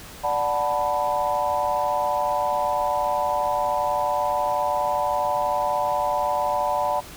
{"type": "chord", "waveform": "sine", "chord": "B minor seventh", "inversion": "first", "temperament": "equal", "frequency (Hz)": [587.3, 740, 880, 987.8], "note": ["D5", "F#5", "A5", "B5"], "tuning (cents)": [0, 0, 0, 0], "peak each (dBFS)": -26, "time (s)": [0.23, 7.01], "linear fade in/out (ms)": 20, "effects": ["pink hiss -41 dBFS RMS until 7.16 s"]}